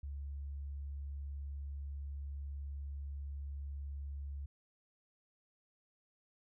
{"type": "tone", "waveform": "sine", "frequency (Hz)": 70.4, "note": "C#2", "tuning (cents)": 27, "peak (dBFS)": -40, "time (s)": [0.03, 4.46], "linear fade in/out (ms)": 5, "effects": []}